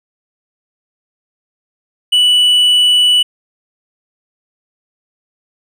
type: tone with hard clipping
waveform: sine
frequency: 2960 Hz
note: F#7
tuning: in tune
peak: -8 dBFS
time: 2.12-3.23 s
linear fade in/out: 10 ms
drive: 3 dB
effects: none